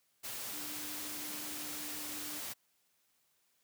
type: tone in noise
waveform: sine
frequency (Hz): 299.1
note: D4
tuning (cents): +32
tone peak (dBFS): -50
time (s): 0.52-2.41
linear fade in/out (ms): 20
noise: white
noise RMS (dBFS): -42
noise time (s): 0.23-2.54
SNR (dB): -11
effects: white hiss -75 dBFS RMS until 3.63 s + high-pass 80 Hz 12 dB/octave